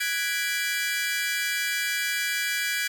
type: chord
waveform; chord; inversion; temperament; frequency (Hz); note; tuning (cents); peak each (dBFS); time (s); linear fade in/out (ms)
sawtooth; G# half-diminished seventh; third; equal; 1480 / 1661.2 / 1975.5 / 2349; F#6 / G#6 / B6 / D7; 0 / 0 / 0 / 0; -30 / -25 / -30 / -27; 0-2.88; 10
effects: none